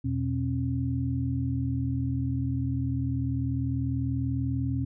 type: tone cluster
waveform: sine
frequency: 82.8 / 123 / 269.4 Hz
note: E2 / B2 / C#4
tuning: +8 / -7 / -49 cents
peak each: -32 / -28 / -31 dBFS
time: 0.04-4.85 s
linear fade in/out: 10 ms
effects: none